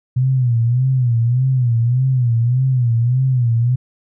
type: tone with vibrato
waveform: sine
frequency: 123.47 Hz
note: B2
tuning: in tune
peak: -12 dBFS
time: 0.16-3.76 s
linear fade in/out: 10 ms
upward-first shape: sine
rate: 1.7 Hz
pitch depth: 120 cents each way
effects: none